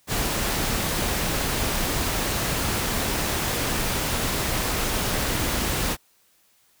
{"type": "noise", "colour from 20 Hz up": "pink", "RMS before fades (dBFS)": -25, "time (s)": [0.07, 5.97], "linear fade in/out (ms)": 50, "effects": ["white hiss -62 dBFS RMS until 6.8 s"]}